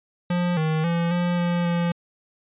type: tone with pitch steps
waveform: square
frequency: 176.3 / 157.3 / 169.8 / 175.5 / 174 / 172.1 Hz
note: F3 / D#3 / F3 / F3 / F3 / F3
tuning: +17 / +19 / -48 / +9 / -6 / -25 cents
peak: -21 dBFS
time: 0.3-1.92 s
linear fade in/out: 5 ms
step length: 270 ms
effects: resampled to 8000 Hz